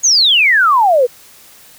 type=exponential sweep; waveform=sine; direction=down; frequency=6780 to 466.2 Hz; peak=-7 dBFS; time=0.03-1.07 s; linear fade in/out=20 ms; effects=white hiss -42 dBFS RMS until 1.78 s